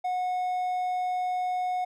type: tone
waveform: triangle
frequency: 730 Hz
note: F#5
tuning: 24 cents flat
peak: -24 dBFS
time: 0.04-1.85 s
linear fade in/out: 10 ms
effects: none